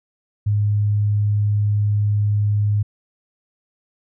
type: tone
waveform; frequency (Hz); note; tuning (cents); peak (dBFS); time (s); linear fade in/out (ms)
sine; 103.83; G#2; 0; -15; 0.46-2.83; 10
effects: none